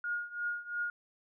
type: tone with tremolo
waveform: sine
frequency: 1430 Hz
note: F6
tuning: 41 cents sharp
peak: -30 dBFS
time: 0.04-0.9 s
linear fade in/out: 2 ms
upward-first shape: triangle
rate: 2.9 Hz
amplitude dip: 90%
effects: none